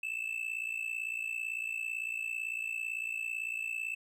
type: tone with amplitude modulation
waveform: triangle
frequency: 2637 Hz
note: E7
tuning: in tune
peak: -29 dBFS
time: 0.03-3.95 s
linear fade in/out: 5 ms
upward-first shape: sine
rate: 57.9 Hz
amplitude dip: 80%
effects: none